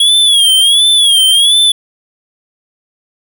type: tone with vibrato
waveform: square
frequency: 3318 Hz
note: G#7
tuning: 2 cents flat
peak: -6 dBFS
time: 0-1.72 s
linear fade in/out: 5 ms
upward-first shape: sine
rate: 1.4 Hz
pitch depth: 110 cents each way
effects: none